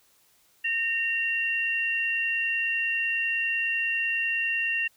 sine tone pair together, 1839 / 2755 Hz, A#6 / F7, -24 / -24 cents, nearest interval perfect fifth, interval 700 cents, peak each -28 / -26 dBFS, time 0.64-4.88 s, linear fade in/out 10 ms, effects white hiss -63 dBFS RMS until 4.96 s

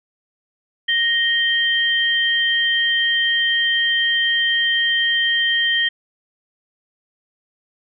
sine tone pair together, 1864.7 / 3152 Hz, A#6 / G7, 0 / +9 cents, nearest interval major sixth, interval 909 cents, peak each -18 dBFS, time 0.88-5.89 s, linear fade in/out 10 ms, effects none

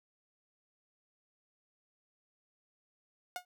sawtooth tone with exponential decay, 721 Hz, F#5, 45 cents flat, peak -30 dBFS, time 3.36-3.45 s, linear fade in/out 1 ms, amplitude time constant 19 ms, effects none

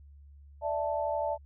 sine chord, D suspended second, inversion none, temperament equal, 587.3 / 659.3 / 880 Hz, D5 / E5 / A5, 0 / 0 / 0 cents, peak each -32 / -33 / -33 dBFS, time 0.61-1.38 s, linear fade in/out 50 ms, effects added 71 Hz sine -50 dBFS peak until 1.45 s

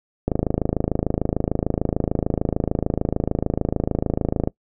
click train, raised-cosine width 2 ms, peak -6 dBFS, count 113, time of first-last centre 0.28-4.475 s, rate 26.7 Hz, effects noise-tail reverb RT60 0.1 s tail -22 dB re dry

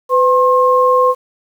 sine tone pair together, 504.5 / 1069 Hz, B4 / C6, +37 / +37 cents, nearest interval octave + minor second, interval 1300 cents, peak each -11 dBFS, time 0.09-1.15 s, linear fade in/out 50 ms, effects 7-bit

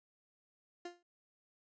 30% pulse tone with exponential decay, 350 Hz, F4, 4 cents sharp, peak -37 dBFS, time 0.85-1.03 s, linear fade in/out 5 ms, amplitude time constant 37 ms, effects noise-tail reverb RT60 0.1 s tail -23 dB re dry + resampled to 16000 Hz

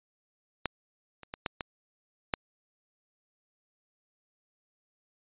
clicks, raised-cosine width 0.3 ms, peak -12 / -29 / -20 / -14 / -17 / -10 dBFS, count 6, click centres 0.657 / 1.233 / 1.339 / 1.462 / 1.608 / 2.338 s, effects resampled to 8000 Hz

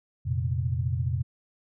sine chord, F suspended fourth, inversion none, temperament just, 87.31 / 116.41 / 130.96 Hz, F2 / Bb2 / C3, 0 / -2 / +2 cents, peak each -29 dBFS, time 0.25-1.23 s, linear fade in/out 20 ms, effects none

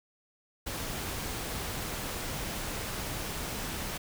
pink noise, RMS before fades -36 dBFS, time 0.66-3.98 s, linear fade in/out 10 ms, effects none

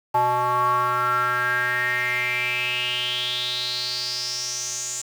square tone with band-pass filter sweep, 123.47 Hz, B2, in tune, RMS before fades -24 dBFS, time 0.14-5.02 s, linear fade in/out 10 ms, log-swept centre 880 to 7200 Hz, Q 7.1, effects 7-bit

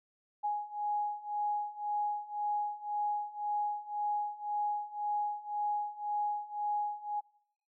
sine beating tone pair, 830.6 / 832.5 Hz, G#5 / G#5, 0 / +4 cents, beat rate 1.9 Hz, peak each -36 / -34 dBFS, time 0.43-7.21 s, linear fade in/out 20 ms, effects noise-tail reverb RT60 0.7 s tail -24 dB re dry

